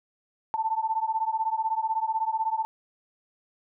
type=beating tone pair; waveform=sine; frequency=880 / 896 Hz; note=A5 / A5; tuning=0 / +31 cents; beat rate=16 Hz; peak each=-27 / -28 dBFS; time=0.54-2.65 s; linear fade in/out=0 ms; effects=none